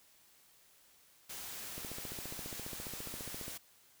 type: noise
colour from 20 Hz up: white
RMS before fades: -45 dBFS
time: 1.29-3.58 s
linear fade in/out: 10 ms
type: click train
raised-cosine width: 2 ms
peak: -32 dBFS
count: 26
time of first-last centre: 1.78-3.481 s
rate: 14.7 Hz
effects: white hiss -65 dBFS RMS until 4 s